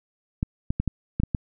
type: clicks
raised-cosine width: 5 ms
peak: -11 dBFS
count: 7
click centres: 0.429 / 0.705 / 0.8 / 0.877 / 1.2 / 1.235 / 1.348 s
effects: none